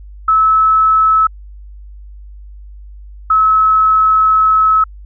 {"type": "tone pair in turn", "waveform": "sine", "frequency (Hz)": [1300, 1292.7], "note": ["E6", "E6"], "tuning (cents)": [-24, -34], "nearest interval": "unison", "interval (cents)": 10, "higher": "first", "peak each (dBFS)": -7, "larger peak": "neither", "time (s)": [[0.28, 1.27], [3.3, 4.84]], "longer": "second", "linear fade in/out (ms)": 5, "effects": ["added 50 Hz sine -31 dBFS peak until 5.05 s"]}